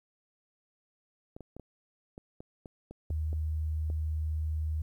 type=clicks; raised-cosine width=2 ms; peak=-31 dBFS; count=11; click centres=1.365 / 1.407 / 1.566 / 1.597 / 2.179 / 2.405 / 2.658 / 2.91 / 3.105 / 3.33 / 3.901 s
type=tone; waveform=sine; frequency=77.78 Hz; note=D#2; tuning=in tune; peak=-29 dBFS; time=3.1-4.82 s; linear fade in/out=5 ms
effects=11-bit

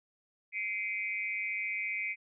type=tone cluster; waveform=sine; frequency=2081 / 2296 / 2491 Hz; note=C7 / D7 / D#7; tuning=-10 / -40 / +1 cents; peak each=-36 / -36 / -39 dBFS; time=0.52-2.16 s; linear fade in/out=50 ms; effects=none

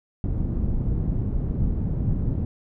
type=low-pass noise; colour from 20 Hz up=pink; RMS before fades=-24 dBFS; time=0.24-2.45 s; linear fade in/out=2 ms; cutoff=190 Hz; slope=12 dB/octave; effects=none

